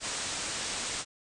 white low-pass noise, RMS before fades -35 dBFS, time 0-1.05 s, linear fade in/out 50 ms, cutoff 8900 Hz, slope 96 dB/octave, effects none

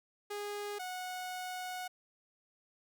sawtooth tone pair in turn, 411.6 / 733.4 Hz, G#4 / F#5, -16 / -15 cents, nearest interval minor seventh, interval 1001 cents, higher second, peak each -34 / -35 dBFS, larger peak first, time 0.3-0.79 / 0.79-1.88 s, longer second, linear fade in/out 10 ms, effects none

